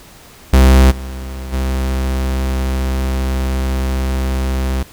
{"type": "tone with level steps", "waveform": "45% pulse", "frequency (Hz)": 65.41, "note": "C2", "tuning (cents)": 0, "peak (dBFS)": [-5, -24, -15], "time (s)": [0.53, 4.83], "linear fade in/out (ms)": 5, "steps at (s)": [0.9, 1.52], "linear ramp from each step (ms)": 20, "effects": ["pink hiss -41 dBFS RMS until 4.92 s"]}